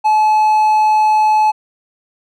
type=tone; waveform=triangle; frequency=859 Hz; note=A5; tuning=42 cents flat; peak=-7 dBFS; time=0.04-1.52 s; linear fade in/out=20 ms; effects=none